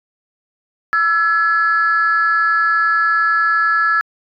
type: tone pair together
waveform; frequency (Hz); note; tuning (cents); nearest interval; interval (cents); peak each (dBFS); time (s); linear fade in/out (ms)
sine; 1331.3 / 1700; E6 / G#6; +17 / +40; major third; 423; -14; 0.93-4.01; 0
effects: tanh soft clip ceiling -6 dBFS

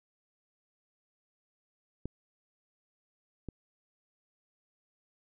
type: clicks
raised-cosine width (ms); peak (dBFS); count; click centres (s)
3; -23 / -26; 2; 2.056 / 3.487
effects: none

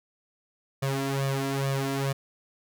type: tone with flanger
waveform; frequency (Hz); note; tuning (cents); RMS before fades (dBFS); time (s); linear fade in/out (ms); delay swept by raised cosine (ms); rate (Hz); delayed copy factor
sawtooth; 136.7; C#3; -24; -28; 0.82-2.13; 10; 1.7 to 3; 2.3; +0.85
effects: none

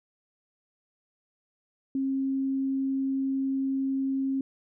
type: tone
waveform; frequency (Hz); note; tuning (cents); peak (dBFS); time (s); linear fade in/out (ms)
sine; 268.9; C4; +47; -25; 1.95-4.41; 2
effects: none

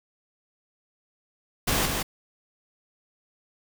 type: noise with echo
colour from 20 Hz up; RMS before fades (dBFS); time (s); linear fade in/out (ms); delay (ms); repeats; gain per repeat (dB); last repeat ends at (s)
pink; -24; 1.67-1.86; 10; 170; 1; -4; 2.03
effects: none

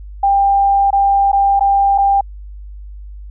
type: tone with dropouts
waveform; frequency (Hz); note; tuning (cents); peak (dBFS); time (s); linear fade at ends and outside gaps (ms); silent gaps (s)
sine; 794; G5; +22; -9; 0.23-2.21; 5; 0.906-0.928 / 1.318-1.329 / 1.595-1.607 / 1.979-1.983
effects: added 50 Hz sine -29 dBFS peak until 3.3 s

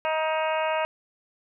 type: harmonic tone with a mistuned harmonic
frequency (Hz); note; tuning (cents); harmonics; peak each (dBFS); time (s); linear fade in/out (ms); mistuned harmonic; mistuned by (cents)
315; D#4; +21; 2 / 3 / 4 / 5 / 6 / 7 / 8 / 9; -26 / -28 / -34 / -35 / -40 / -38 / -36 / -38; 0.05-0.85; 0; 9; -19
effects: none

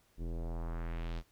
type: tone with low-pass filter sweep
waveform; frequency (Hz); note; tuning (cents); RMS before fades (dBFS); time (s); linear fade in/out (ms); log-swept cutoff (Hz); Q
square; 41.76; E1; +23; -38; 0.17-1.23; 50; 310 to 4900; 1.5
effects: pink hiss -70 dBFS RMS until 1.31 s

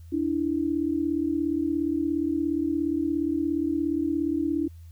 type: tone pair together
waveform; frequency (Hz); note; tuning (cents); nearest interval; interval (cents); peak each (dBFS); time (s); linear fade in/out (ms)
sine; 291.1 / 328.2; D4 / E4; -15 / -8; major second; 207; -26; 0.12-4.68; 10
effects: added 83 Hz sine -42 dBFS peak until 4.91 s + white hiss -65 dBFS RMS until 4.91 s

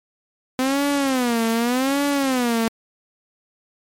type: tone with vibrato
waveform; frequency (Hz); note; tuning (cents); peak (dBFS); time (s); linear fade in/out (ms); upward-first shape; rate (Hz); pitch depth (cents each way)
sawtooth; 254.4; C4; -48; -14; 0.59-2.68; 0; sine; 0.85; 200
effects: MP3 64 kbps

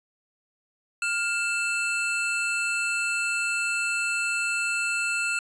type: tone pair together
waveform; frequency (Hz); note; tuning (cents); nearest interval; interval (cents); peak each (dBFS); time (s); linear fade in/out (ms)
square; 1407 / 2656; F6 / E7; +12 / +12; major seventh; 1100; -29 / -27; 1.02-5.39; 2
effects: resampled to 22050 Hz

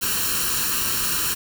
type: noise with comb filter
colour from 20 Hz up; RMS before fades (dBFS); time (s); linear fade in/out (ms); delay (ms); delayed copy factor
white; -23; 0.01-1.35; 20; 0.71; +0.75
effects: none

